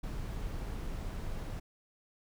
brown noise, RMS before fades -38 dBFS, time 0.03-1.6 s, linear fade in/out 10 ms, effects none

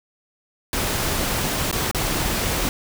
pink noise with dropouts, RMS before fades -23 dBFS, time 0.73-2.69 s, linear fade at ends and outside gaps 1 ms, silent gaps 1.713-1.727 / 1.913-1.947 s, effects none

